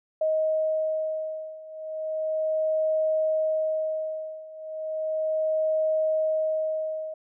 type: beating tone pair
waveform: sine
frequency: 628 / 628.35 Hz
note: D#5 / D#5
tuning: +16 / +17 cents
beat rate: 0.35 Hz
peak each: -28 / -26 dBFS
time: 0.21-7.14 s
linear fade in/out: 5 ms
effects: none